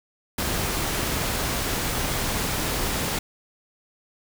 pink noise, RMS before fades -26 dBFS, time 0.38-3.19 s, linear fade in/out 5 ms, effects none

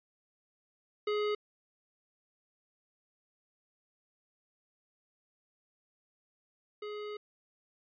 square tone pair in turn, 419 / 419 Hz, G#4 / G#4, +15 / +15 cents, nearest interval unison, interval 0 cents, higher neither, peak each -30 / -39 dBFS, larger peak first, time 1.07-1.35 / 6.82-7.17 s, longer second, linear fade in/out 5 ms, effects resampled to 11025 Hz

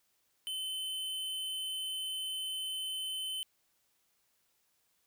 square tone, 3055 Hz, G7, 45 cents flat, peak -36 dBFS, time 0.47-3.43 s, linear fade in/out 0 ms, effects white hiss -75 dBFS RMS until 5.06 s

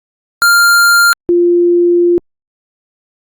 square / sine tone pair in turn, 1396.9 / 348.3 Hz, F6 / F4, 0 / -5 cents, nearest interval 2 octaves, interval 2405 cents, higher first, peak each -6 dBFS, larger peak neither, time 0.42-1.13 / 1.29-2.18 s, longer second, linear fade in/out 0 ms, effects Opus 48 kbps

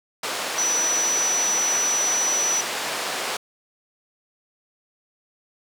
pink band-pass noise, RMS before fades -28 dBFS, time 0.23-3.37 s, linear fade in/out 5 ms, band 500 to 8600 Hz, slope 12 dB/octave
sine tone, 5920 Hz, F#8, in tune, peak -20 dBFS, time 0.58-2.61 s, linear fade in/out 5 ms
effects none

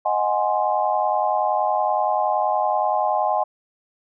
sine chord, Ab dominant seventh, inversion second, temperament equal, 622.3 / 740 / 830.6 / 1046.5 Hz, Eb5 / Gb5 / Ab5 / C6, 0 / 0 / 0 / 0 cents, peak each -24 / -23 / -22 / -26 dBFS, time 0.05-3.44 s, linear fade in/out 10 ms, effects none

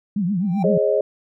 sine tone with vibrato, 189 Hz, F#3, 37 cents sharp, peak -18 dBFS, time 0.16-0.78 s, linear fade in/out 5 ms, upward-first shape triangle, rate 7.8 Hz, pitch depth 240 cents each way
triangle tone with exponential growth, 786 Hz, G5, 4 cents sharp, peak -20 dBFS, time 0.4-0.63 s, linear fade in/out 5 ms, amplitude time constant 49 ms
sine chord, Ab suspended fourth, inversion none, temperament equal with one note detuned, 415.3 / 542.3 / 622.3 Hz, Ab4 / Db5 / Eb5, 0 / -38 / 0 cents, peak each -20 dBFS, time 0.64-1.01 s, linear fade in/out 2 ms
effects none

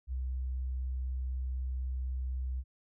sine tone, 64 Hz, C2, 38 cents flat, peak -32 dBFS, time 0.07-2.64 s, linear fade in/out 50 ms, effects none

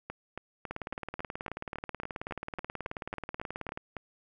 two click trains, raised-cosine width 0.5 ms, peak -22 / -21 dBFS, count 15 / 58, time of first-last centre 0.1-3.967 / 0.71-3.775 s, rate 3.62 / 18.6 Hz, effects none

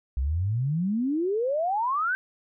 sine exponential sweep, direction up, 61.3 to 1574 Hz, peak -23 dBFS, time 0.17-2.15 s, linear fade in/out 0 ms, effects none

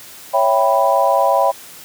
sine chord, C# half-diminished seventh, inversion none, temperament equal, 554.4 / 659.3 / 784 / 987.8 Hz, C#5 / E5 / G5 / B5, 0 / 0 / 0 / 0 cents, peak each -17 dBFS, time 0.33-1.52 s, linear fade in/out 20 ms, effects white hiss -38 dBFS RMS until 1.84 s + high-pass 80 Hz 12 dB/octave

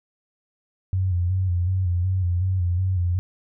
sine tone with vibrato, 90.9 Hz, F#2, 30 cents flat, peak -19 dBFS, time 0.93-3.19 s, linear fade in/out 0 ms, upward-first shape square, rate 2.7 Hz, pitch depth 55 cents each way, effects none

